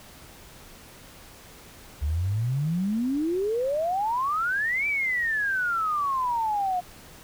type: exponential two-way sweep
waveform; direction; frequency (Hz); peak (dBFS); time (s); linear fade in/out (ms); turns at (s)
sine; up then down; 69.3 to 2349 to 708; -23; 2.01-6.81; 20; 4.87
effects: pink hiss -48 dBFS RMS until 7.23 s